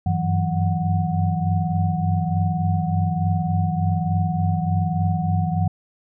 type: tone cluster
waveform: sine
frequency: 94.3 / 97.7 / 162.2 / 183.4 / 736 Hz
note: F#2 / G2 / E3 / F#3 / F#5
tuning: +33 / -5 / -28 / -15 / -9 cents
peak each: -25 / -24 / -22 / -28 / -28 dBFS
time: 0.06-5.68 s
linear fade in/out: 5 ms
effects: none